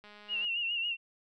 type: click train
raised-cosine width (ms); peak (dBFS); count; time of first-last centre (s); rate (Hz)
0.3; -37; 86; 0.04-0.449; 208
type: tone with vibrato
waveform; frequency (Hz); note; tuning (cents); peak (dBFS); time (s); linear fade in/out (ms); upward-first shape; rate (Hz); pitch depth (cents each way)
sine; 2794; F7; 0; -30; 0.28-0.97; 50; sine; 7.2; 62
effects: none